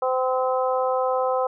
harmonic tone, 257.5 Hz, C4, 28 cents flat, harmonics 2 / 3 / 4 / 5, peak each -22 / -26 / -28 / -30 dBFS, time 0.02-1.47 s, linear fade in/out 5 ms, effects none

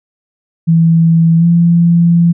sine tone with pitch glide, 164.9 to 170.22 Hz, E3 to F3, +1 to -44 cents, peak -5 dBFS, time 0.67-2.33 s, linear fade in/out 20 ms, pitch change +55 cents, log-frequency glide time 1.38-1.45 s, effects none

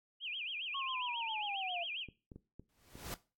sine tone with vibrato, 2794 Hz, F7, in tune, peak -38 dBFS, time 0.2-2.07 s, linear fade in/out 50 ms, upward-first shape sine, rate 7.4 Hz, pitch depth 270 cents each way
sine linear sweep, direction down, 1108 to 677 Hz, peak -39 dBFS, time 0.74-1.84 s, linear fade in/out 10 ms
clicks, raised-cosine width 3 ms, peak -37 dBFS, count 6, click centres 2.087 / 2.318 / 2.36 / 2.596 / 2.955 / 3.118 s
pink noise with exponential growth, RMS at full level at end -40 dBFS, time 2.69-3.14 s, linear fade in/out 0 ms, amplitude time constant 96 ms
effects noise-tail reverb RT60 0.3 s tail -18 dB re dry + AAC 64 kbps

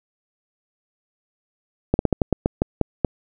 slowing click train, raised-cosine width 2 ms, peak -3 dBFS, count 10, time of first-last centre 1.94-3.047 s, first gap 51 ms, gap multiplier 1.21, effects none

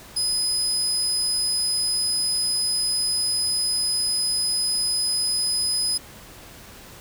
30% pulse tone, 5020 Hz, D#8, 15 cents sharp, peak -17 dBFS, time 0.16-5.98 s, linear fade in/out 10 ms, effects pink hiss -44 dBFS RMS until 7 s

